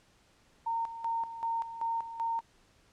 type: tone with tremolo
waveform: sine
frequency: 917 Hz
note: A#5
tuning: 29 cents flat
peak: -29 dBFS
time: 0.66-2.41 s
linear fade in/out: 10 ms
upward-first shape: square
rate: 2.6 Hz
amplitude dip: 70%
effects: pink hiss -65 dBFS RMS until 2.92 s + low-pass 8000 Hz 12 dB/octave